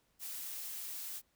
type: noise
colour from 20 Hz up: blue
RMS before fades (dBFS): -43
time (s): 0.19-1.22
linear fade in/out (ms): 50
effects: pink hiss -75 dBFS RMS until 1.35 s